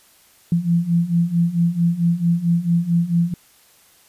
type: beating tone pair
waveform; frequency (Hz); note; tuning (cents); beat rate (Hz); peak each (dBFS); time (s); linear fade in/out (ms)
sine; 167.9 / 172.4; E3 / F3; +32 / -22; 4.5; -20 / -17; 0.52-3.34; 2
effects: white hiss -53 dBFS RMS until 4.08 s + resampled to 32000 Hz